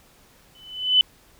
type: tone with exponential growth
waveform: sine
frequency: 3010 Hz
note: F#7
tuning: 29 cents sharp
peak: -10 dBFS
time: 0.55-1.01 s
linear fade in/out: 1 ms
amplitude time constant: 98 ms
effects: pink hiss -55 dBFS RMS until 1.39 s